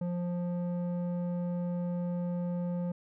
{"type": "tone with low-pass filter", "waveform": "square", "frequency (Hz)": 175.8, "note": "F3", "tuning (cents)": 12, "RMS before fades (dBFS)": -33, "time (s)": [0.01, 2.92], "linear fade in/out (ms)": 5, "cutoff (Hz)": 580, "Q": 1, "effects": []}